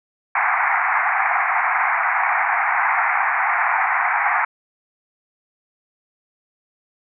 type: band-pass noise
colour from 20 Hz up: pink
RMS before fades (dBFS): -19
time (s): 0.35-4.45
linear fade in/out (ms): 5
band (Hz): 720 to 2300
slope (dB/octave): 96
effects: none